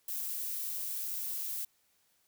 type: noise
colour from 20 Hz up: violet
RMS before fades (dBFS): -37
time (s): 0.08-1.65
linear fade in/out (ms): 5
effects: white hiss -72 dBFS RMS until 2.27 s